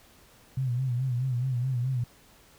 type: tone with vibrato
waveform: sine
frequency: 126.5 Hz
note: B2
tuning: 42 cents sharp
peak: -25 dBFS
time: 0.57-2.04 s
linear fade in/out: 5 ms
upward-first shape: sine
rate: 4.7 Hz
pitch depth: 93 cents each way
effects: pink hiss -57 dBFS RMS until 2.58 s